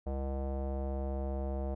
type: tone with low-pass filter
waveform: square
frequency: 67.5 Hz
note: C#2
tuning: 45 cents flat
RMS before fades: -35 dBFS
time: 0.06-1.75 s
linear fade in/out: 10 ms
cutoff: 650 Hz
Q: 3.3
effects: none